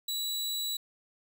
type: tone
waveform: sawtooth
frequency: 3927 Hz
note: B7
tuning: 11 cents flat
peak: -28 dBFS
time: 0.08-0.77 s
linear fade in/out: 5 ms
effects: 11-bit